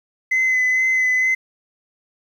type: tone with vibrato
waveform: sine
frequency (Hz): 2033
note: B6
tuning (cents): +50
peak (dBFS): -13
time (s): 0.31-1.35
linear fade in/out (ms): 10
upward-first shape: sine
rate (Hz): 2.2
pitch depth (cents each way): 18
effects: tanh soft clip ceiling -13 dBFS + 8-bit